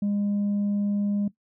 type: tone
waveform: sine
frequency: 203.7 Hz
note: G#3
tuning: 33 cents flat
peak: -20 dBFS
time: 0.02-1.28 s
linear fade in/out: 5 ms
effects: noise-tail reverb RT60 0.1 s tail -17 dB re dry + tanh soft clip ceiling -21 dBFS